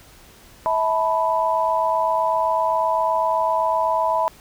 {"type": "chord", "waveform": "sine", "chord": "E suspended fourth", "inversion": "none", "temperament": "equal with one note detuned", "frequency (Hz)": [649.1, 880, 987.8], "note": ["E5", "A5", "B5"], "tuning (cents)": [-27, 0, 0], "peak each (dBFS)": [-22, -24, -20], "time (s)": [0.66, 4.28], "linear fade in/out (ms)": 0, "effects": ["pink hiss -48 dBFS RMS until 4.4 s"]}